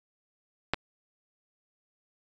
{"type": "clicks", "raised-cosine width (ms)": 0.3, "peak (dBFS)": [-8, -21], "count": 2, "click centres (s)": [0.736, 0.743], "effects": ["resampled to 16000 Hz"]}